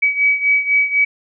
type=beating tone pair; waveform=sine; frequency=2275 / 2279 Hz; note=C#7 / C#7; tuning=+44 / +47 cents; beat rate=4 Hz; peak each=-14 / -18 dBFS; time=0.02-1.05 s; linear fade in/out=10 ms; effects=none